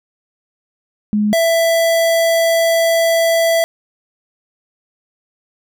sine / square tone pair in turn, 209.6 / 663.3 Hz, G#3 / E5, +16 / +11 cents, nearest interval octave + minor sixth, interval 1995 cents, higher second, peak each -12 dBFS, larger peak neither, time 1.13-1.33 / 1.33-3.64 s, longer second, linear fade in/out 0 ms, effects none

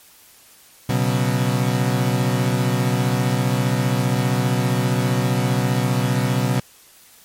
35% pulse chord, B suspended second, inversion none, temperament equal, 123.47 / 138.59 / 185 Hz, B2 / C#3 / F#3, 0 / 0 / 0 cents, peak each -18 / -21 / -22 dBFS, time 0.89-6.6 s, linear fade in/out 5 ms, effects white hiss -49 dBFS RMS until 7.24 s + MP3 64 kbps

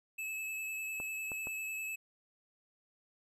square tone with vibrato, 2600 Hz, E7, 24 cents flat, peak -38 dBFS, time 0.18-1.96 s, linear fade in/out 10 ms, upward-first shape sine, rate 10 Hz, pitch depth 18 cents each way
clicks, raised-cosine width 1 ms, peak -31 dBFS, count 3, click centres 1.001 / 1.318 / 1.471 s
effects none

